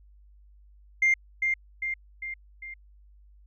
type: tone with echo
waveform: sine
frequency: 2106 Hz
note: C7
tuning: 11 cents sharp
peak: -17 dBFS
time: 1.02-1.14 s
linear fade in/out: 5 ms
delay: 400 ms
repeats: 4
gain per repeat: -5 dB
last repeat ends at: 2.74 s
effects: tanh soft clip ceiling -16 dBFS + added 50 Hz sine -52 dBFS peak until 3.46 s